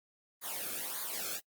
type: noise with flanger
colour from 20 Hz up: white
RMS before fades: -38 dBFS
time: 0.41-1.41 s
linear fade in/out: 50 ms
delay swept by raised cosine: 0.36 to 1.06 ms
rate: 1.7 Hz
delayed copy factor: -1
effects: noise-tail reverb RT60 0.1 s tail -23 dB re dry + Opus 32 kbps